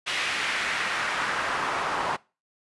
pink noise with band-pass filter sweep, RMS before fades -28 dBFS, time 0.06-2.17 s, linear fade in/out 20 ms, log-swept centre 2500 to 970 Hz, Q 1.5, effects noise-tail reverb RT60 0.3 s tail -22 dB re dry + resampled to 24000 Hz

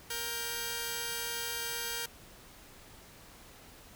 5% pulse tone pair together, 468.3 / 1575.2 Hz, A#4 / G6, +8 / +8 cents, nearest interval octave + major sixth, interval 2100 cents, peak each -26 dBFS, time 0.1-2.06 s, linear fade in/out 5 ms, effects pink hiss -54 dBFS RMS until 3.95 s

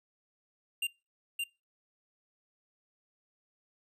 square tone with echo, 2787 Hz, F7, 4 cents flat, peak -30 dBFS, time 0.82-0.87 s, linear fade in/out 5 ms, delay 570 ms, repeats 1, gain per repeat -2 dB, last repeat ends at 1.44 s, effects noise-tail reverb RT60 0.3 s tail -26 dB re dry + resampled to 32000 Hz

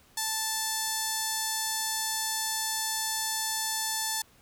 5% pulse tone with notch filter, 880 Hz, A5, in tune, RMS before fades -31 dBFS, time 0.17-4.22 s, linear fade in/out 5 ms, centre 2500 Hz, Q 1.7, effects pink hiss -60 dBFS RMS until 4.41 s

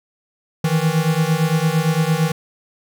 square beating tone pair, 155.56 / 164.36 Hz, D#3 / E3, 0 / -5 cents, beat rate 8.8 Hz, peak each -19 dBFS, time 0.64-2.32 s, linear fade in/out 5 ms, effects none

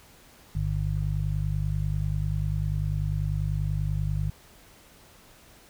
harmonic tone, 50.2 Hz, G1, 42 cents sharp, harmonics 1 / 2 / 3, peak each -29 / -29 / -29 dBFS, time 0.55-4.3 s, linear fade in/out 5 ms, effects pink hiss -54 dBFS RMS until 5.69 s

